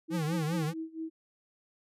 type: tone with tremolo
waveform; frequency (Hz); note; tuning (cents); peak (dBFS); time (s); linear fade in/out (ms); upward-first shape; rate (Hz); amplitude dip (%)
sine; 322.2; E4; -39; -33; 0.08-1.1; 20; sine; 4.5; 90
type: tone with vibrato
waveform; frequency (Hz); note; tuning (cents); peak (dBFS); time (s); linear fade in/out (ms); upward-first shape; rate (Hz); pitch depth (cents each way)
square; 163.4; E3; -15; -30; 0.1-0.74; 50; triangle; 5; 180
effects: resampled to 32000 Hz